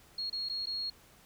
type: tone with dropouts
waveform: sine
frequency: 4298 Hz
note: C8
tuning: 46 cents sharp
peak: -33 dBFS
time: 0.18-0.9 s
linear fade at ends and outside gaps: 5 ms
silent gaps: 0.299-0.327 / 0.488-0.496 / 0.658-0.669 s
effects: pink hiss -60 dBFS RMS until 1.25 s